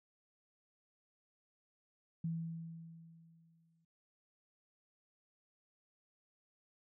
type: tone with exponential decay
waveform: sine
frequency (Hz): 164.81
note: E3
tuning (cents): 0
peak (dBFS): -34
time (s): 2.24-3.85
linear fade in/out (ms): 5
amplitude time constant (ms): 350
effects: none